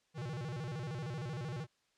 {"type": "tone with vibrato", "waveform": "square", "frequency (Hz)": 138.59, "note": "C#3", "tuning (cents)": 0, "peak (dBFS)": -39, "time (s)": [0.14, 1.67], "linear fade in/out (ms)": 50, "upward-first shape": "square", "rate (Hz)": 13, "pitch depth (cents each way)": 250, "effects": ["white hiss -75 dBFS RMS until 1.97 s", "low-pass 6000 Hz 12 dB/octave"]}